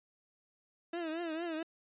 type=tone with vibrato; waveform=30% pulse; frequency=329.6 Hz; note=E4; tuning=in tune; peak=-33 dBFS; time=0.93-1.63 s; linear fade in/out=5 ms; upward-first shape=triangle; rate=4.4 Hz; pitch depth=120 cents each way; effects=resampled to 8000 Hz